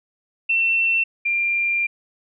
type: tone pair in turn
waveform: sine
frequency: 2696 / 2386 Hz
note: E7 / D7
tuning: +38 / +27 cents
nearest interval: major second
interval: 211 cents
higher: first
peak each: -16 / -18 dBFS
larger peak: first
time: 0.49-1.04 / 1.25-1.87 s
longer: second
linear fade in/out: 10 ms
effects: none